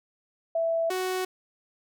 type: tone pair in turn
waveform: sine / sawtooth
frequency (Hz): 661 / 371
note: E5 / F#4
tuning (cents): +5 / +5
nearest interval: minor seventh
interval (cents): 1000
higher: first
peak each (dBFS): -23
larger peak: neither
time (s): 0.55-0.9 / 0.9-1.25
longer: neither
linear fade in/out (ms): 5
effects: none